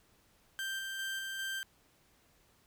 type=tone with tremolo; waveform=30% pulse; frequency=1570 Hz; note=G6; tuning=2 cents sharp; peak=-33 dBFS; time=0.59-1.63 s; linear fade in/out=0 ms; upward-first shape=square; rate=2.5 Hz; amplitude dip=25%; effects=pink hiss -68 dBFS RMS until 2.66 s